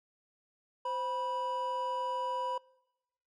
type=tone pair together; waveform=triangle; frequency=520 / 980 Hz; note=C5 / B5; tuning=-11 / -14 cents; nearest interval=major seventh; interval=1097 cents; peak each=-36 / -31 dBFS; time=0.85-2.58 s; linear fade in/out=5 ms; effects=noise-tail reverb RT60 1.0 s tail -24 dB re dry + MP3 48 kbps